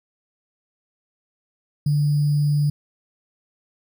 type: tone with sample-and-hold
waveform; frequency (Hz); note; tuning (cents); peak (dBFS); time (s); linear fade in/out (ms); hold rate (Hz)
sine; 146.8; D3; 0; -16; 1.86-2.7; 5; 4900
effects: none